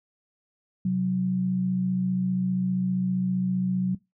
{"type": "tone pair together", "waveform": "sine", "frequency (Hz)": [129.84, 185], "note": ["C3", "F#3"], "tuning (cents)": [-13, 0], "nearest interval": "tritone", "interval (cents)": 613, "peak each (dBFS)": [-32, -22], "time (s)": [0.85, 3.95], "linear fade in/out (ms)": 5, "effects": ["noise-tail reverb RT60 0.2 s tail -21 dB re dry"]}